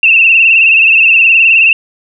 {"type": "tone with vibrato", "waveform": "sine", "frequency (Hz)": 2665, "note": "E7", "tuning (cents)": 18, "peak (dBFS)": -3, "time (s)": [0.03, 1.73], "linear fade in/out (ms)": 2, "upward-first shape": "sine", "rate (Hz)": 19, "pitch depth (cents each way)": 65, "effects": []}